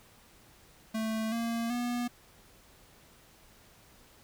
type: tone with pitch steps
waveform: square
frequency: 220.7 / 231.3 / 242.3 Hz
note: A3 / A#3 / B3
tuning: +5 / -13 / -33 cents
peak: -31 dBFS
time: 0.94-2.08 s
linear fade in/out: 10 ms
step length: 380 ms
effects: pink hiss -59 dBFS RMS until 4.23 s